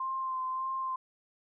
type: tone with vibrato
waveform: sine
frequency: 1046 Hz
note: C6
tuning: 1 cent flat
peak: -31 dBFS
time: 0-0.96 s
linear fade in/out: 5 ms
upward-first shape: sine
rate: 1.7 Hz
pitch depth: 19 cents each way
effects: none